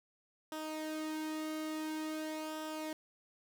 sawtooth tone with flanger, 311.5 Hz, D#4, 2 cents sharp, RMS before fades -40 dBFS, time 0.52-2.93 s, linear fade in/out 2 ms, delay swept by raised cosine 0.45 to 2.05 ms, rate 0.48 Hz, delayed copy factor -0.55, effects none

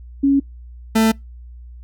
sine / 40% pulse tone pair in turn, 277.2 / 222 Hz, C#4 / A3, 0 / +16 cents, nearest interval major third, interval 384 cents, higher first, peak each -11 dBFS, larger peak neither, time 0.23-0.4 / 0.95-1.12 s, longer neither, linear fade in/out 10 ms, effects noise-tail reverb RT60 0.2 s tail -26 dB re dry + added 60 Hz sine -35 dBFS peak until 1.83 s

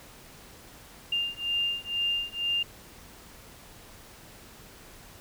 sine beating tone pair, 2800 / 2802.1 Hz, F7 / F7, +4 / +5 cents, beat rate 2.1 Hz, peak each -30 dBFS, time 1.12-2.63 s, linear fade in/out 5 ms, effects pink hiss -50 dBFS RMS until 5.2 s

